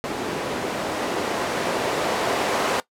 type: noise with low-pass filter sweep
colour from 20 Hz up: violet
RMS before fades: -25 dBFS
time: 0.04-2.8 s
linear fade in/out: 0 ms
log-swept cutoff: 340 to 540 Hz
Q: 0.96
effects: noise-tail reverb RT60 0.1 s tail -18 dB re dry